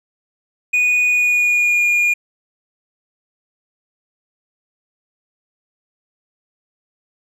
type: tone with pitch glide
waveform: triangle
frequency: 2469 to 2427 Hz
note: D#7 to D#7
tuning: -14 to -44 cents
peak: -11 dBFS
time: 0.73-2.14 s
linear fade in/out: 10 ms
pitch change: -30 cents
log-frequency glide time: 1.06-1.83 s
effects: none

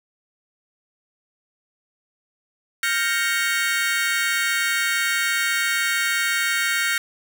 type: chord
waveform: 35% pulse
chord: G half-diminished seventh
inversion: third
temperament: equal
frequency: 1396.9 / 1568 / 1864.7 / 2217 Hz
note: F6 / G6 / Bb6 / Db7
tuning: 0 / 0 / 0 / 0 cents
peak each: -24 / -25 / -23 / -24 dBFS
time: 2.83-6.98 s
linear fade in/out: 2 ms
effects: none

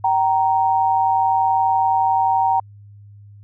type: tone pair together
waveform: sine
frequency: 771.4 / 932.3 Hz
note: G5 / A#5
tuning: -28 / 0 cents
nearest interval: minor third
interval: 328 cents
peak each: -17 dBFS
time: 0.04-2.6 s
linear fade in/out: 5 ms
effects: added 102 Hz sine -40 dBFS peak until 3.43 s

